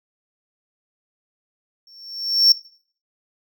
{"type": "tone with exponential growth", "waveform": "triangle", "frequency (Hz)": 5450, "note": "F8", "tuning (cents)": -43, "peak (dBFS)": -6, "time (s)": [1.87, 2.52], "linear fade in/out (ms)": 1, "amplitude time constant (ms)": 140, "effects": ["noise-tail reverb RT60 0.5 s tail -19 dB re dry"]}